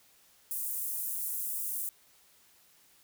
pink high-pass noise, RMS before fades -35 dBFS, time 0.51-1.89 s, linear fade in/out 0 ms, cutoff 10000 Hz, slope 24 dB/octave, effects white hiss -63 dBFS RMS until 3.03 s

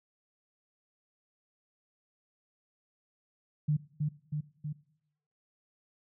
sine tone with echo, 150 Hz, D3, 37 cents sharp, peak -24 dBFS, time 3.68-3.77 s, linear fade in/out 10 ms, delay 320 ms, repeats 3, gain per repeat -3 dB, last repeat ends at 4.73 s, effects noise-tail reverb RT60 0.8 s tail -21 dB re dry

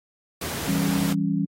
pink noise, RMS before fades -30 dBFS, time 0.41-1.13 s, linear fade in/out 5 ms
sine chord, C# diminished, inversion first, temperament equal, 164.81 / 196 / 277.2 Hz, E3 / G3 / C#4, 0 / 0 / 0 cents, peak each -25 / -24 / -26 dBFS, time 0.67-1.46 s, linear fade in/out 20 ms
effects high-pass 100 Hz 12 dB/octave + AAC 48 kbps

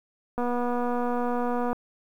click train, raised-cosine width 1 ms, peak -16 dBFS, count 329, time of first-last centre 0.38-1.73 s, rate 243 Hz, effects 9-bit

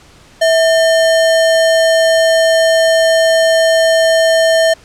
sine tone with sample-and-hold, 652 Hz, E5, 19 cents flat, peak -7 dBFS, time 0.41-4.74 s, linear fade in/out 10 ms, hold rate 2450 Hz, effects pink hiss -43 dBFS RMS until 4.84 s + low-pass 8000 Hz 12 dB/octave

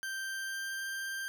40% pulse tone with pitch glide, 1568 to 1578.9 Hz, G6 to G6, 0 to +12 cents, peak -35 dBFS, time 0.03-1.28 s, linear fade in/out 0 ms, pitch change +12 cents, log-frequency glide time 0.18-0.85 s, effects none

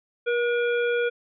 harmonic tone with a mistuned harmonic, 477.5 Hz, A#4, 42 cents sharp, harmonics 1 / 3 / 5 / 7, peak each -22 / -28 / -34 / -40 dBFS, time 0.26-1.1 s, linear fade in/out 20 ms, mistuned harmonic 3, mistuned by +16 cents, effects none

